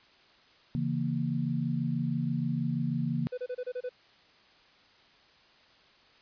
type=chord; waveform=sine; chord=A# diminished; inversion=first; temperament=equal; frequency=138.59 / 164.81 / 233.1 Hz; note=C#3 / E3 / A#3; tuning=0 / 0 / 0 cents; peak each=-32 dBFS; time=0.75-3.27 s; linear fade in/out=0 ms
type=tone bursts; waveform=triangle; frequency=499.4 Hz; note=B4; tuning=19 cents sharp; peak=-30 dBFS; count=7; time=3.32-3.893 s; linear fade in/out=10 ms; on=57 ms; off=29 ms
effects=white hiss -60 dBFS RMS until 6.21 s + resampled to 11025 Hz